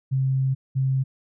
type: tone pair in turn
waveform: sine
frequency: 133 / 133 Hz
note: C3 / C3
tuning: +29 / +29 cents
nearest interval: unison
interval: 0 cents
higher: neither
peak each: -19 dBFS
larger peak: neither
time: 0.11-0.55 / 0.75-1.04 s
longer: first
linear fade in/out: 20 ms
effects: none